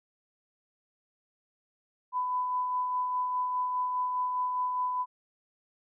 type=tone with tremolo; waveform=sine; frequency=1000 Hz; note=B5; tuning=21 cents sharp; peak=-26 dBFS; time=2.12-5.06 s; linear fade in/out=50 ms; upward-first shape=sine; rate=4.9 Hz; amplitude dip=30%; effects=none